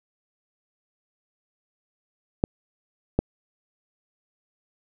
clicks, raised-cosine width 2 ms, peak -6 dBFS, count 2, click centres 2.439 / 3.19 s, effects none

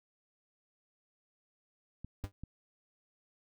clicks, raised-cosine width 5 ms, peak -31 dBFS, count 3, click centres 2.046 / 2.24 / 2.436 s
45% pulse tone with exponential decay, 100 Hz, G2, 35 cents sharp, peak -33 dBFS, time 2.24-2.32 s, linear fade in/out 0 ms, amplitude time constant 17 ms
effects none

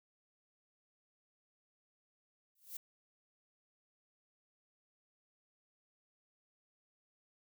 violet noise with exponential growth, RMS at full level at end -40 dBFS, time 2.55-2.77 s, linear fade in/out 5 ms, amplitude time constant 46 ms, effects none

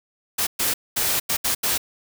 white noise bursts at uneven times, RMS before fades -22 dBFS, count 6, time 0.38-0.47 / 0.59-0.74 / 0.96-1.2 / 1.29-1.37 / 1.44-1.55 / 1.63-1.78 s, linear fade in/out 10 ms, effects none

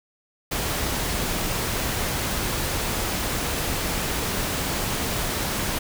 pink noise, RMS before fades -26 dBFS, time 0.51-5.79 s, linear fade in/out 10 ms, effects none

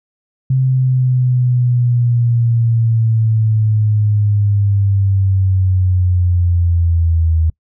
sine linear sweep, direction down, 131.6 to 79.9 Hz, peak -10 dBFS, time 0.5-7.5 s, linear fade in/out 5 ms, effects noise-tail reverb RT60 0.1 s tail -25 dB re dry

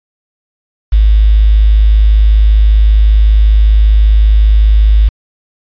sine tone with quantisation, 52.6 Hz, G#1, 23 cents sharp, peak -3 dBFS, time 0.92-5.09 s, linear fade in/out 10 ms, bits 5, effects resampled to 11025 Hz

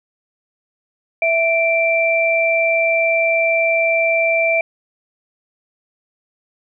sine tone pair together, 659.2 / 2349 Hz, E5 / D7, 0 / 0 cents, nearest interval octave + minor seventh, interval 2200 cents, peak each -16 dBFS, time 1.22-4.61 s, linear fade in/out 2 ms, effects none

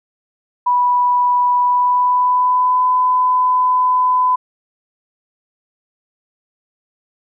sine tone with pitch glide, 983 to 1006 Hz, B5 to B5, -8 to +32 cents, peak -11 dBFS, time 0.66-4.36 s, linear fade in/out 10 ms, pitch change +40 cents, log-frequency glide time 1.6-2.85 s, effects none

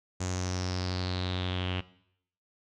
sawtooth tone with low-pass filter sweep, 91.3 Hz, F#2, 23 cents flat, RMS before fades -32 dBFS, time 0.2-1.81 s, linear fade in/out 10 ms, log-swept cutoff 7000 to 2900 Hz, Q 6, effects noise-tail reverb RT60 0.7 s tail -18 dB re dry

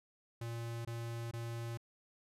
square tone bursts, 116.54 Hz, A#2, in tune, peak -40 dBFS, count 3, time 0.41-1.774 s, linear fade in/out 5 ms, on 440 ms, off 22 ms, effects resampled to 32000 Hz

